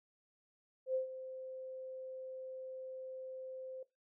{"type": "tone with ADSR envelope", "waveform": "sine", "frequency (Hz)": 520, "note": "C5", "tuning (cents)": -11, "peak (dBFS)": -31, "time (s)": [0.86, 3.83], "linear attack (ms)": 85, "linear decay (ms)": 120, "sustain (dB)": -13, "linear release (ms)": 4, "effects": ["noise-tail reverb RT60 0.2 s tail -18 dB re dry"]}